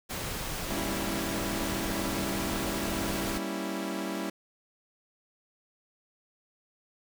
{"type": "noise", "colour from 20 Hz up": "pink", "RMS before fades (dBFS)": -35, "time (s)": [0.09, 3.39], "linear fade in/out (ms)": 20}
{"type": "chord", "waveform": "sawtooth", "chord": "G diminished seventh", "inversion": "none", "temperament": "equal", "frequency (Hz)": [196, 233.1, 277.2, 329.6], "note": ["G3", "Bb3", "Db4", "Fb4"], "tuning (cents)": [0, 0, 0, 0], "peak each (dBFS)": [-32, -37, -34, -32], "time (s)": [0.7, 4.3], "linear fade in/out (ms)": 5}
{"effects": []}